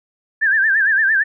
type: tone with vibrato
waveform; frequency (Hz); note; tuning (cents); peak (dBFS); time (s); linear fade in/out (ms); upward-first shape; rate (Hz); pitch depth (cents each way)
sine; 1673; G#6; +12; -12; 0.41-1.24; 20; sine; 8.8; 130
effects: none